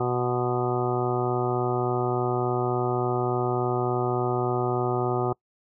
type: harmonic tone with a mistuned harmonic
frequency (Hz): 123.47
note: B2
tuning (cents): 0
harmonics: 1 / 2 / 3 / 4 / 5 / 6 / 7 / 8 / 9 / 10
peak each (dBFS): -29 / -35 / -26 / -35 / -36 / -30 / -36 / -40 / -41 / -34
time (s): 0-5.33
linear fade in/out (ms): 5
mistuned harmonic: 8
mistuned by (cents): +36
effects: noise-tail reverb RT60 0.1 s tail -25 dB re dry